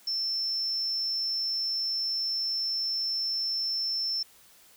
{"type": "tone", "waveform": "sine", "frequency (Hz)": 5350, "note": "E8", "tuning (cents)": 25, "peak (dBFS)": -27, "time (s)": [0.07, 4.23], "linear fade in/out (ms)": 5, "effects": ["white hiss -57 dBFS RMS until 4.76 s"]}